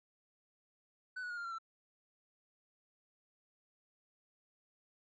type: tone with pitch steps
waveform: triangle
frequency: 1500 / 1465.7 / 1432.3 / 1399.5 / 1367.6 / 1336.3 Hz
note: F#6 / F#6 / F6 / F6 / F6 / E6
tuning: +23 / -17 / +43 / +3 / -37 / +23 cents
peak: -38 dBFS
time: 1.16-1.586 s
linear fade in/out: 10 ms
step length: 71 ms
effects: resampled to 16000 Hz